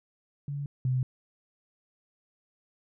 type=tone pair in turn; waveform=sine; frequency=142.5 / 128.48 Hz; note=C#3 / C3; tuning=+48 / -31 cents; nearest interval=major second; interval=179 cents; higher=first; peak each=-31 / -24 dBFS; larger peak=second; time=0.48-0.66 / 0.85-1.03 s; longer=neither; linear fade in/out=2 ms; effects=none